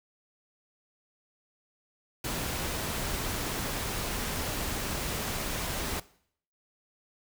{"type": "noise", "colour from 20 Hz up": "pink", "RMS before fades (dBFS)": -33, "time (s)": [2.24, 6], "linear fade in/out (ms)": 5, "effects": ["noise-tail reverb RT60 0.6 s tail -19 dB re dry"]}